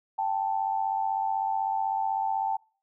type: tone pair together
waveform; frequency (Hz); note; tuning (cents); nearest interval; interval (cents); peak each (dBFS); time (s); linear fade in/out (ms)
sine; 784 / 880; G5 / A5; 0 / 0; major second; 200; -28; 0.18-2.57; 10
effects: noise-tail reverb RT60 0.4 s tail -25 dB re dry